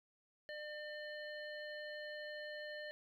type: harmonic tone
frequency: 601 Hz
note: D5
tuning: 40 cents sharp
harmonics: 1 / 3 / 5 / 7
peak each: -47 / -48 / -57 / -56 dBFS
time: 0.49-2.91 s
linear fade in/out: 0 ms
effects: 13-bit